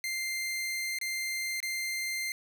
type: tone with dropouts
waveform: sawtooth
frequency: 2093 Hz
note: C7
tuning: in tune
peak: -28 dBFS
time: 0.04-2.32 s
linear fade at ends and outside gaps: 1 ms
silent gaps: 0.987-1.013 / 1.603-1.628 s
effects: none